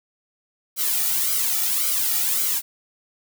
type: noise with flanger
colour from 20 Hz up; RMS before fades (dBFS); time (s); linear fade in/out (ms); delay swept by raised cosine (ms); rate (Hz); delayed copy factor
blue; -22; 0.76-2.62; 50; 1.1 to 1.92; 1.8; -0.85
effects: none